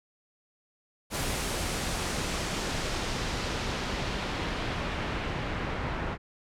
pink noise with low-pass filter sweep, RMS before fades -32 dBFS, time 1.1-6.18 s, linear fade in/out 50 ms, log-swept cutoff 12000 to 1900 Hz, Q 0.85, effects none

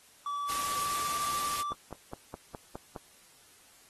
triangle tone with pitch glide, 1151 to 1169.8 Hz, D6 to D6, -35 to -7 cents, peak -30 dBFS, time 0.26-1.73 s, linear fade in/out 2 ms, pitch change +28 cents, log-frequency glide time 0.54-1.15 s
white noise, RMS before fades -36 dBFS, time 0.48-1.63 s, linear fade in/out 20 ms
click train, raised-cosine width 1 ms, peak -26 dBFS, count 7, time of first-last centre 1.72-2.962 s, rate 4.83 Hz
effects white hiss -59 dBFS RMS until 3.89 s + AAC 32 kbps

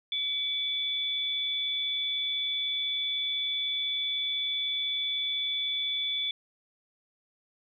sine tone pair together, 2278 / 3464 Hz, C#7 / A7, +47 / -28 cents, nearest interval perfect fifth, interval 725 cents, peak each -38 / -28 dBFS, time 0.12-6.31 s, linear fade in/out 2 ms, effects none

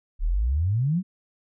sine exponential sweep, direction up, 34.1 to 197 Hz, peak -20 dBFS, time 0.19-1.03 s, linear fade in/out 50 ms, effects none

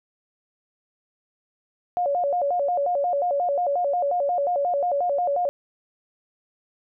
sine tone with vibrato, 634 Hz, D#5, 32 cents sharp, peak -20 dBFS, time 1.97-5.49 s, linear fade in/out 0 ms, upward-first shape square, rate 5.6 Hz, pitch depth 200 cents each way, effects none

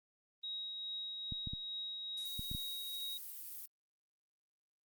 sine tone with tremolo, 3800 Hz, A#7, 33 cents sharp, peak -39 dBFS, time 0.43-3.18 s, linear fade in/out 10 ms, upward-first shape triangle, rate 2.4 Hz, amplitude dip 30%
clicks, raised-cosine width 5 ms, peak -30 dBFS, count 6, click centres 1.323 / 1.473 / 1.535 / 2.394 / 2.515 / 2.549 s
violet noise, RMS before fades -47 dBFS, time 2.17-3.66 s, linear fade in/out 5 ms
effects Opus 32 kbps

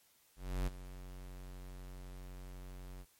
square tone with ADSR envelope, 46 Hz, F#1, 9 cents flat, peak -32 dBFS, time 0.36-3.06 s, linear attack 310 ms, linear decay 20 ms, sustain -15 dB, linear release 52 ms, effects white hiss -69 dBFS RMS until 3.19 s + MP3 64 kbps

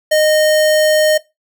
square tone, 616 Hz, D#5, 17 cents flat, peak -10 dBFS, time 0.11-1.18 s, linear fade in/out 10 ms, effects noise-tail reverb RT60 0.2 s tail -18 dB re dry

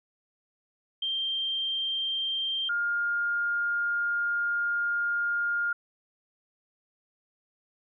sine tone pair in turn, 3165 / 1412.3 Hz, G7 / F6, +16 / +19 cents, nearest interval octave + major second, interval 1397 cents, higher first, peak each -27 / -25 dBFS, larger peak second, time 1.02-2.69 / 2.69-5.73 s, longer second, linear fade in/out 5 ms, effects none

